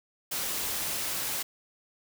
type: noise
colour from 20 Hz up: white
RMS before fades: -32 dBFS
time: 0.31-1.43 s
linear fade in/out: 10 ms
effects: none